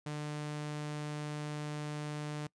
sawtooth tone, 149.4 Hz, D3, 30 cents sharp, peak -33 dBFS, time 0.06-2.47 s, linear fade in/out 5 ms, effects noise-tail reverb RT60 0.1 s tail -23 dB re dry + resampled to 22050 Hz

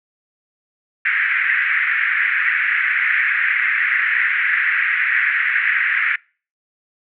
pink band-pass noise, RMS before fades -18 dBFS, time 1.05-6.16 s, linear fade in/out 5 ms, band 1600 to 2200 Hz, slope 48 dB/octave, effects noise-tail reverb RT60 0.4 s tail -26 dB re dry

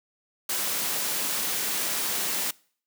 white high-pass noise, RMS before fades -28 dBFS, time 0.49-2.51 s, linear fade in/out 5 ms, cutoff 150 Hz, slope 24 dB/octave, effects noise-tail reverb RT60 0.5 s tail -24 dB re dry

